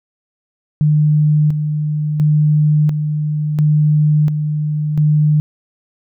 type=tone with tremolo; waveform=sine; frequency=151.1 Hz; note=D3; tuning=50 cents sharp; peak=-9 dBFS; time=0.81-5.4 s; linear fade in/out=0 ms; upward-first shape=square; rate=0.72 Hz; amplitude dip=50%; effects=none